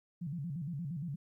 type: tone with vibrato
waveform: sine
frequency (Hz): 155.56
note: D#3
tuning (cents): 0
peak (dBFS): -36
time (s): 0.21-1.16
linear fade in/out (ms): 10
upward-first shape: square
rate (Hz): 8.6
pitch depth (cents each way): 190
effects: 13-bit